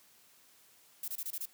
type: noise bursts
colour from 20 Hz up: violet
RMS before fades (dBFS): -38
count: 6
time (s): 1.03-1.456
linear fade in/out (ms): 5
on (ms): 51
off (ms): 24
effects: white hiss -63 dBFS RMS until 1.53 s + high-pass 100 Hz 12 dB/octave